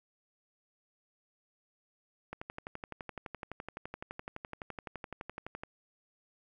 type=click train; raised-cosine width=0.5 ms; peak=-25 dBFS; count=40; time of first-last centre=2.33-5.635 s; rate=11.8 Hz; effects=11-bit